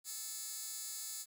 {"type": "tone with high-pass filter", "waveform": "15% pulse", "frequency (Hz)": 435.9, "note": "A4", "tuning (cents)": -16, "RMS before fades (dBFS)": -44, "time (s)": [0.04, 1.26], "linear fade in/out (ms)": 50, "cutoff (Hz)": 6900, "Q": 1.3, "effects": ["10-bit"]}